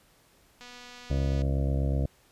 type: click train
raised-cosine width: 0.2 ms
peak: -30 dBFS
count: 199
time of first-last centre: 0.61-1.418 s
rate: 245 Hz
type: harmonic tone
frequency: 68.2 Hz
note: C#2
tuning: 28 cents flat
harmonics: 1 / 2 / 3 / 4 / 5 / 7 / 8 / 9 / 10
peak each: -26 / -29 / -39 / -37 / -42 / -41 / -41 / -42 / -47 dBFS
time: 1.1-2.06 s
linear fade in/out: 5 ms
effects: pink hiss -62 dBFS RMS until 2.31 s + resampled to 32000 Hz